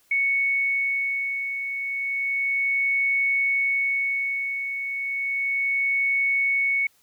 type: beating tone pair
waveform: sine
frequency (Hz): 2217 / 2217.32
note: C#7 / C#7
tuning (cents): 0 / 0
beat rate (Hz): 0.32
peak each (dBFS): -30 / -22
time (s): 0.11-6.87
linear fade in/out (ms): 5
effects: white hiss -62 dBFS RMS until 7.02 s